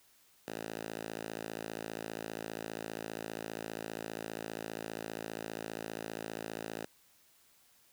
5% pulse tone with high-pass filter, 55 Hz, A1, in tune, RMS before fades -42 dBFS, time 0.48-6.86 s, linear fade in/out 0 ms, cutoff 200 Hz, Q 0.65, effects white hiss -66 dBFS RMS until 7.92 s

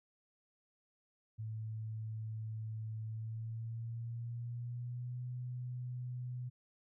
sine tone with pitch glide, 110 to 124.19 Hz, A2 to B2, 0 to +10 cents, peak -39 dBFS, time 1.38-6.5 s, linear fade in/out 20 ms, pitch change +210 cents, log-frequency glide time 3.04-5.23 s, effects none

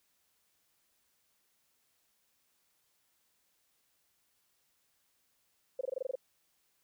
sine tone bursts, 523 Hz, C5, 1 cent flat, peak -31 dBFS, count 9, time 5.79-6.155 s, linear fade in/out 5 ms, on 21 ms, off 22 ms, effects white hiss -75 dBFS RMS until 6.83 s

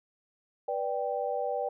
sine chord, G major, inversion first, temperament just, 490 / 588 / 784 Hz, B4 / D5 / G5, -14 / +2 / 0 cents, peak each -33 dBFS, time 0.68-1.69 s, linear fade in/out 5 ms, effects none

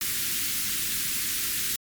white band-stop noise, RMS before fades -28 dBFS, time 0.01-1.76 s, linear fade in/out 2 ms, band 330 to 1500 Hz, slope 24 dB/octave, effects MP3 96 kbps

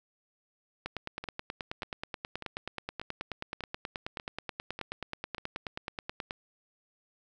two click trains, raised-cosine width 0.3 ms, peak -23 / -19 dBFS, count 8 / 52, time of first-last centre 1.24-5.382 / 0.86-6.309 s, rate 1.69 / 9.36 Hz, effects none

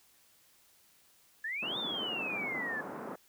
sine exponential two-way sweep, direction up then down, 1700 to 3673 to 1700 Hz, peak -34 dBFS, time 1.44-2.81 s, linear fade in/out 5 ms, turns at 1.78 s
pink band-pass noise, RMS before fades -42 dBFS, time 1.62-3.16 s, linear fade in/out 10 ms, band 190 to 1400 Hz, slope 24 dB/octave
effects white hiss -65 dBFS RMS until 3.28 s

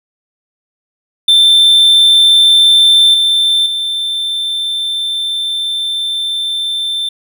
triangle tone with level steps, 3557 Hz, A7, 18 cents sharp, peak -3 / -7 / -13 dBFS, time 1.28-7.09 s, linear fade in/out 5 ms, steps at 3.14 / 3.66 s, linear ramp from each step 2 ms, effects none

